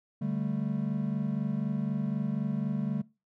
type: chord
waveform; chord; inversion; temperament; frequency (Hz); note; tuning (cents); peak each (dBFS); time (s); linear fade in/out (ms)
triangle; D suspended fourth; none; equal; 146.83 / 196 / 220; D3 / G3 / A3; 0 / 0 / 0; -31; 0.21-3.02; 10
effects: noise-tail reverb RT60 0.3 s tail -23 dB re dry